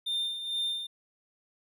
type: tone with tremolo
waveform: triangle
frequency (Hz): 3609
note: A7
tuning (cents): +43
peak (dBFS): -26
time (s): 0.06-0.87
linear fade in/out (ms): 10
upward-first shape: sine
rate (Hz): 2.2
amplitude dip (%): 60
effects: none